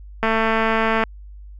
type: click train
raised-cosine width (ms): 0.5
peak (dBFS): -5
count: 181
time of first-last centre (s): 0.23-1.037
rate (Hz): 223
effects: added 50 Hz sine -36 dBFS peak until 1.59 s